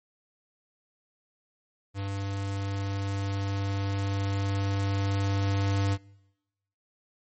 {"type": "tone with level ramp", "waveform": "square", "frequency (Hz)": 98.8, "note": "G2", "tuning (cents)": 14, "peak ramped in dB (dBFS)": [-31, -24], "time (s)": [1.94, 5.98], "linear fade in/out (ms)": 50, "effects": ["noise-tail reverb RT60 1.0 s tail -25 dB re dry", "MP3 32 kbps"]}